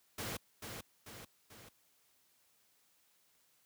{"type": "noise with echo", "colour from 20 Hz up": "pink", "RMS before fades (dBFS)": -41, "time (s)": [0.18, 0.37], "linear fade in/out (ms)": 5, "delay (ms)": 440, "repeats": 3, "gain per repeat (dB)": -5, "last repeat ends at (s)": 1.69, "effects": ["white hiss -72 dBFS RMS until 3.65 s", "high-pass 60 Hz 12 dB/octave"]}